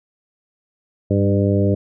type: harmonic tone with a mistuned harmonic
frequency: 100 Hz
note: G2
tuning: 35 cents sharp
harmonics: 1 / 2 / 3 / 4 / 5 / 6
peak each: -17 / -20 / -22 / -23 / -24 / -25 dBFS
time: 1.1-1.75 s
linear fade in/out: 10 ms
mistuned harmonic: 2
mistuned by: -24 cents
effects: none

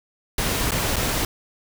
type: noise with dropouts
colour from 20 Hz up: pink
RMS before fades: -23 dBFS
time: 0.38-1.25 s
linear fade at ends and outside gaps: 2 ms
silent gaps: 0.709-0.718 / 0.959-0.965 s
effects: none

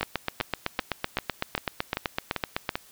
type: two click trains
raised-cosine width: 0.3 ms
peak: -11 / -9 dBFS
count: 8 / 22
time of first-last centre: 0.01-2.755 / 0.03-2.692 s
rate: 2.55 / 7.89 Hz
effects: white hiss -54 dBFS RMS until 2.91 s

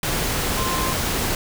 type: tone in noise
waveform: sine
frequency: 1046.5 Hz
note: C6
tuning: in tune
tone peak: -26 dBFS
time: 0.57-0.93 s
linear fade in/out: 2 ms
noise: pink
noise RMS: -23 dBFS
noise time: 0.03-1.35 s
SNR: -6 dB
effects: none

